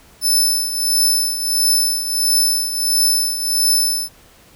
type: tone with tremolo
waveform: 20% pulse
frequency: 5274 Hz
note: E8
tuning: in tune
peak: -6 dBFS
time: 0.21-4.09 s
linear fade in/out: 50 ms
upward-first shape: triangle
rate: 1.5 Hz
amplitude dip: 70%
effects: pink hiss -48 dBFS RMS until 4.55 s